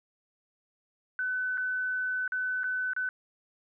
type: tone with dropouts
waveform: sine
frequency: 1507 Hz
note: F#6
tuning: 31 cents sharp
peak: -28 dBFS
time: 1.19-3.09 s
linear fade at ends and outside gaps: 1 ms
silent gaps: 1.574-1.579 / 2.278-2.321 / 2.634-2.641 / 2.934-2.964 s
effects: none